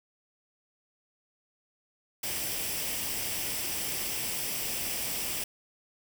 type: noise with comb filter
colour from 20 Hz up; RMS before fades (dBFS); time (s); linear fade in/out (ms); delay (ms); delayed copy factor
white; -33; 2.23-5.44; 5; 0.37; +0.5
effects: none